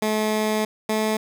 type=tone pair in turn; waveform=15% pulse; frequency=215.3 / 216.9 Hz; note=A3 / A3; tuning=-37 / -25 cents; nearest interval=unison; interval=12 cents; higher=second; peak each=-14 dBFS; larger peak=neither; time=0.02-0.65 / 0.89-1.17 s; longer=first; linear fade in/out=5 ms; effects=none